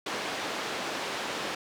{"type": "band-pass noise", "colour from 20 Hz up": "pink", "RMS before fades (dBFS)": -34, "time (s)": [0.06, 1.55], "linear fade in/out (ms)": 5, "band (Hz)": [340, 4700], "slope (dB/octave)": 12, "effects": []}